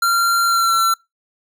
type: tone with pitch glide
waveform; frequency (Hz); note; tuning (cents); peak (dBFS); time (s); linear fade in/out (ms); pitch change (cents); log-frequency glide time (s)
square; 1378 to 1349.6; F6 to E6; -24 to +40; -14; 0.02-0.94; 5; -36; 0.45-0.74
effects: noise-tail reverb RT60 0.2 s tail -24 dB re dry